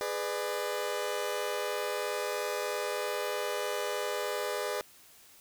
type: chord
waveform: sawtooth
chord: G# diminished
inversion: none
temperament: just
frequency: 415.3 / 498.4 / 598 Hz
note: G#4 / B4 / D5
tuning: 0 / +16 / +31 cents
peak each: -32 dBFS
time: 0.01-4.81 s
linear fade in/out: 0 ms
effects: white hiss -57 dBFS RMS until 5.4 s